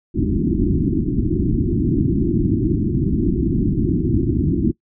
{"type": "low-pass noise", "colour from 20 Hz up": "white", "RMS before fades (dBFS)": -18, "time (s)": [0.14, 4.72], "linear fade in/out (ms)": 20, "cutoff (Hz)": 360, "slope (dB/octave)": 96, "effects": ["noise-tail reverb RT60 0.1 s tail -20 dB re dry"]}